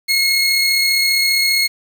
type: tone pair together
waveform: 40% pulse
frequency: 2170 / 4305 Hz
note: C#7 / C8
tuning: -37 / +49 cents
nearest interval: octave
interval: 1186 cents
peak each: -15 dBFS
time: 0.08-1.68 s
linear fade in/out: 20 ms
effects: 7-bit